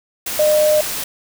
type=tone in noise; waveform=sine; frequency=608 Hz; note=D#5; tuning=40 cents flat; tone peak=-11 dBFS; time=0.39-0.81 s; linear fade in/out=5 ms; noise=white; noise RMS=-24 dBFS; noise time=0.26-1.04 s; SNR=+10 dB; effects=none